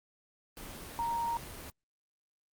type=tone in noise; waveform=sine; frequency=932.3 Hz; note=A#5; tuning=in tune; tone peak=-30 dBFS; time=0.99-1.37 s; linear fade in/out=0 ms; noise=pink; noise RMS=-45 dBFS; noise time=0.57-1.7 s; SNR=+12 dB; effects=Opus 24 kbps